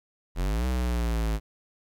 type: exponential two-way sweep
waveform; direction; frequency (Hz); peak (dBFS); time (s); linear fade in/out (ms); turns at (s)
square; up then down; 41.2 to 64 to 53.1; -25; 0.35-1.4; 50; 0.66
effects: 11-bit